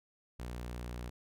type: tone with vibrato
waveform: sawtooth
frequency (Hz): 60.4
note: B1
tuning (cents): -38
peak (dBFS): -36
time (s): 0.39-1.1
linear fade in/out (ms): 10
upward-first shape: square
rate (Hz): 17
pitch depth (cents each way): 16
effects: none